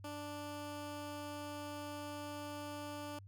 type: tone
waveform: 15% pulse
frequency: 293.7 Hz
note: D4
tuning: in tune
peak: -37 dBFS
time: 0.04-3.19 s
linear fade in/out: 5 ms
effects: added 98 Hz sine -52 dBFS peak until 3.27 s